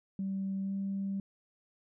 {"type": "tone with pitch glide", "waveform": "sine", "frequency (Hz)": [193.6, 195.96], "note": ["G3", "G3"], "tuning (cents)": [-21, 0], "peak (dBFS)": -31, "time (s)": [0.19, 1.2], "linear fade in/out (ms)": 2, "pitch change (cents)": 21, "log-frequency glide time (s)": [0.61, 0.73], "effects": ["tanh soft clip ceiling -27 dBFS"]}